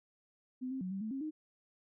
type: tone with pitch steps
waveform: sine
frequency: 255 / 264.2 / 184.5 / 193.8 / 218.1 / 269.5 / 309.1 Hz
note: C4 / C4 / F#3 / G3 / A3 / C#4 / D#4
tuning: -44 / +17 / -5 / -20 / -15 / -49 / -11 cents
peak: -36 dBFS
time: 0.61-1.31 s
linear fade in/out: 20 ms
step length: 100 ms
effects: none